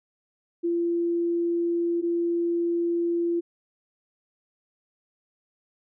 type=tone pair in turn; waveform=sine; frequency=341.7 / 341.7 Hz; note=F4 / F4; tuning=-38 / -38 cents; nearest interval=unison; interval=0 cents; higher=neither; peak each=-22 dBFS; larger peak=neither; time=0.63-2.02 / 2.02-3.41 s; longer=neither; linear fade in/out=20 ms; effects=none